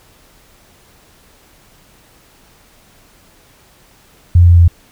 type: tone with pitch steps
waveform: sine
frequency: 87.31 / 86.41 / 85.51 Hz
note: F2 / F2 / F2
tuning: 0 / -18 / -36 cents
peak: -3 dBFS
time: 4.35-4.68 s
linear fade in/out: 5 ms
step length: 110 ms
effects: pink hiss -48 dBFS RMS until 4.91 s